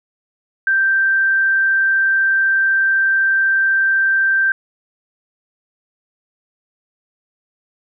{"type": "tone", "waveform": "sine", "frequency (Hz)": 1568, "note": "G6", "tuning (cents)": 0, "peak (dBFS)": -12, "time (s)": [0.67, 4.52], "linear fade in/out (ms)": 2, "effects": []}